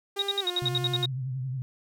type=tone with pitch glide; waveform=sawtooth; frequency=399.2 to 355.6 Hz; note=G4 to F4; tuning=+32 to +31 cents; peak=-29 dBFS; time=0.16-1.06 s; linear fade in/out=10 ms; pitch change=-201 cents; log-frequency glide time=0.41-0.46 s
type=tone bursts; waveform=sine; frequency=3780 Hz; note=A#7; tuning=23 cents sharp; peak=-23 dBFS; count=10; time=0.19-1.058 s; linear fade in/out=2 ms; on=31 ms; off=62 ms
type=tone with vibrato; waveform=sine; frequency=130 Hz; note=C3; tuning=11 cents flat; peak=-29 dBFS; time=0.62-1.62 s; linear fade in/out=0 ms; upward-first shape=triangle; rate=11 Hz; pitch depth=87 cents each way
effects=none